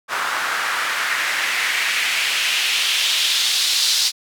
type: noise with band-pass filter sweep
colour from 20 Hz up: white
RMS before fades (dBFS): -20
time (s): 0.08-4.12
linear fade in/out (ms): 50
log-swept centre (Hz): 1200 to 4500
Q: 2.1
effects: none